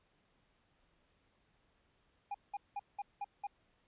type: tone bursts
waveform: triangle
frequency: 812 Hz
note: G#5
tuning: 39 cents flat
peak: -35 dBFS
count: 6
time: 2.31-3.47 s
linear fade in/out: 5 ms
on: 35 ms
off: 190 ms
effects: pink hiss -74 dBFS RMS until 3.87 s + resampled to 8000 Hz